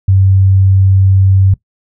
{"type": "tone", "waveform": "sine", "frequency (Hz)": 96, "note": "G2", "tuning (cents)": -36, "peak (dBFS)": -5, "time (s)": [0.08, 1.54], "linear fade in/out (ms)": 5, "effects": ["noise-tail reverb RT60 0.1 s tail -18 dB re dry"]}